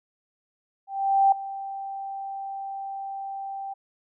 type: tone with ADSR envelope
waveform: sine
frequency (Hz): 784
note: G5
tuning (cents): 0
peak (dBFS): -14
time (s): 0.87-3.74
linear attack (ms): 450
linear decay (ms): 4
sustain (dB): -17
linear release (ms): 13
effects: none